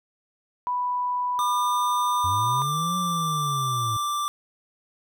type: tone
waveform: sine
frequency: 988 Hz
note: B5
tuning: in tune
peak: -23 dBFS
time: 0.67-2.62 s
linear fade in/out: 0 ms
type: tone with pitch glide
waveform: square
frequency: 1200 to 1176.7 Hz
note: D6 to D6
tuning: +37 to +3 cents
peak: -25 dBFS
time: 1.39-4.28 s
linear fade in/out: 0 ms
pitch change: -34 cents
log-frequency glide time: 2.61-2.76 s
type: linear two-way sweep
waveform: triangle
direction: up then down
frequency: 87.31 to 182.9 to 108 Hz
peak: -26 dBFS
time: 2.24-3.97 s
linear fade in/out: 5 ms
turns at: 2.97 s
effects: none